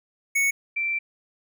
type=tone pair in turn; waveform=square / sine; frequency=2217 / 2345 Hz; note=C#7 / D7; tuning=0 / -3 cents; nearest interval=minor second; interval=97 cents; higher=second; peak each=-20 / -23 dBFS; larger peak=first; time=0.35-0.51 / 0.76-0.99 s; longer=second; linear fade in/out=10 ms; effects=none